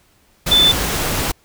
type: tone in noise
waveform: sine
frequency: 3520 Hz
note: A7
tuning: in tune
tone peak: -9 dBFS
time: 0.51-0.72 s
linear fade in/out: 10 ms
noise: pink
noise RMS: -20 dBFS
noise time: 0.46-1.32 s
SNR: +8 dB
effects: pink hiss -56 dBFS RMS until 1.44 s